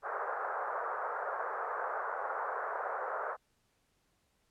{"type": "band-pass noise", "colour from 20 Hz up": "white", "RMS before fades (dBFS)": -37, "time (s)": [0.02, 3.37], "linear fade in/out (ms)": 50, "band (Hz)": [450, 1500], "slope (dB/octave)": 48, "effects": ["pink hiss -75 dBFS RMS until 4.5 s", "low-pass 12000 Hz 12 dB/octave"]}